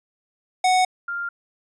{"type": "tone pair in turn", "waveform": ["square", "sine"], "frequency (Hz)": [740, 1396.9], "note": ["F#5", "F6"], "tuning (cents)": [0, 0], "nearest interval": "major seventh", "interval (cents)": 1100, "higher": "second", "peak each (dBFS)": [-16, -25], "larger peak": "first", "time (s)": [[0.64, 0.85], [1.08, 1.29]], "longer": "neither", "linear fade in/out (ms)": 5, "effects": ["resampled to 22050 Hz"]}